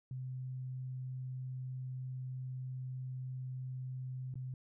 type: tone with dropouts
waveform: sine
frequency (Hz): 128.8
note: C3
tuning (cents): -27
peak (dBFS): -39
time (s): 0.11-4.54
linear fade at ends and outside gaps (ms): 2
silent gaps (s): 4.341-4.355
effects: none